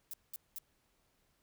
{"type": "noise bursts", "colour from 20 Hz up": "violet", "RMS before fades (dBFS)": -43, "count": 3, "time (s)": [0.11, 0.585], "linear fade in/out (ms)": 0, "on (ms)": 25, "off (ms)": 200, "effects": ["pink hiss -75 dBFS RMS until 1.42 s"]}